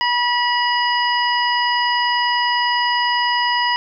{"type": "harmonic tone with a mistuned harmonic", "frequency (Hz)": 970, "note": "B5", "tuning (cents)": -31, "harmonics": [1, 2, 3, 5], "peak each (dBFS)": [-18, -21, -23, -25], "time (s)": [0.01, 3.76], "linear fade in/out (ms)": 0, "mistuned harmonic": 5, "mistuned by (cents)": 39, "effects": []}